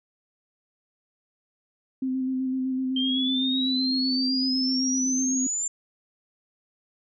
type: tone with vibrato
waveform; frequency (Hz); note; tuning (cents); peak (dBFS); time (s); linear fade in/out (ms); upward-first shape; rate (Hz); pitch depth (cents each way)
sine; 260.2; C4; -9; -24; 2.02-5.47; 5; square; 7.9; 16
type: exponential sweep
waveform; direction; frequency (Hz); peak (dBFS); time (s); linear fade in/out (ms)
sine; up; 3136 to 7290; -25; 2.96-5.68; 5
effects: none